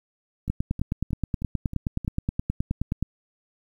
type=two click trains; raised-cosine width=5 ms; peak=-21 / -12 dBFS; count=6 / 25; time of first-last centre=0.48-2.047 / 0.5-3.026 s; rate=3.19 / 9.5 Hz; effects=9-bit